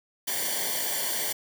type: noise with comb filter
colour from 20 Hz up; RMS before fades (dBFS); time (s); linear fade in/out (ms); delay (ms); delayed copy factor
white; -29; 0.27-1.33; 10; 0.77; -0.85
effects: none